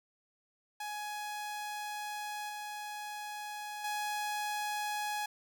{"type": "tone with level steps", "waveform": "sawtooth", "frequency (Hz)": 837, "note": "G#5", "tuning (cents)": 13, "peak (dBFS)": [-34, -36, -30], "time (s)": [0.8, 5.26], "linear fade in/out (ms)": 5, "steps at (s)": [2.49, 3.84], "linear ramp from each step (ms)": 5, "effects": []}